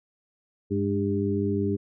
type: harmonic tone with a mistuned harmonic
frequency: 99.8 Hz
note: G2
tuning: 32 cents sharp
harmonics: 1 / 2 / 3 / 4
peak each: -29 / -28 / -29 / -28 dBFS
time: 0.7-1.77 s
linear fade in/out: 20 ms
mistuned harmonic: 2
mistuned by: +48 cents
effects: none